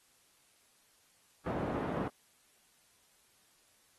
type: band-pass noise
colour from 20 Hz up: pink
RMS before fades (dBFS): -36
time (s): 1.46-2.08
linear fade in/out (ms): 2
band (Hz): 130 to 910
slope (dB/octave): 12
effects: white hiss -68 dBFS RMS until 3.98 s + AAC 32 kbps